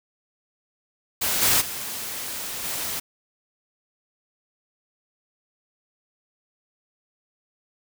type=noise with level steps; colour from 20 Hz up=white; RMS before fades=-24 / -19 / -32 / -29 dBFS; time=1.21-3 s; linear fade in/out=10 ms; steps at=1.41 / 1.6 / 2.63 s; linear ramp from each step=20 ms; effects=none